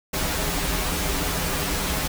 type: noise with comb filter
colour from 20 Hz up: pink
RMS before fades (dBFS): -25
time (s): 0.13-2.08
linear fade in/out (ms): 10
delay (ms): 8.8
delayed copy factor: -0.9
effects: none